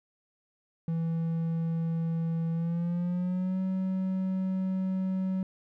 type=tone with pitch glide; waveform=triangle; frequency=164.81 to 188.23 Hz; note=E3 to F#3; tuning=0 to +30 cents; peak=-25 dBFS; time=0.88-5.43 s; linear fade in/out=2 ms; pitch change=+230 cents; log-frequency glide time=2.52-3.6 s; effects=none